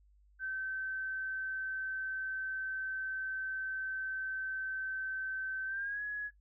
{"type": "tone with pitch glide", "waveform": "sine", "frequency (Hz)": [1541, 1680.5], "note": ["G6", "G#6"], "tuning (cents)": [-30, 20], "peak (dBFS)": -35, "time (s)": [0.39, 6.31], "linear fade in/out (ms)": 50, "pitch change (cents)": 150, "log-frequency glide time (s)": [5.66, 6.02], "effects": ["noise-tail reverb RT60 0.1 s tail -19 dB re dry", "added 50 Hz sine -62 dBFS peak until 6.4 s"]}